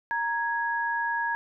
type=tone pair together; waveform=sine; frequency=932.3 / 1661.2 Hz; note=A#5 / G#6; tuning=0 / 0 cents; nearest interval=minor seventh; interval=1000 cents; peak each=-28 dBFS; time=0.11-1.35 s; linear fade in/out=0 ms; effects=none